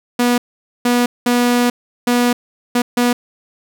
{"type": "tone bursts at uneven times", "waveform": "sawtooth", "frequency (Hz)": 243.1, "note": "B3", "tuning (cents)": -27, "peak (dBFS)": -8, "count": 6, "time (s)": [[0.19, 0.38], [0.85, 1.06], [1.26, 1.7], [2.07, 2.33], [2.75, 2.82], [2.97, 3.13]], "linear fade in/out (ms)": 5, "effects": []}